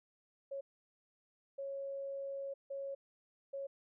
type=tone bursts at uneven times; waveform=sine; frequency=551 Hz; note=C#5; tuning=11 cents flat; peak=-39 dBFS; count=4; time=0.51-0.61 / 1.58-2.54 / 2.7-2.95 / 3.53-3.67 s; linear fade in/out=10 ms; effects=none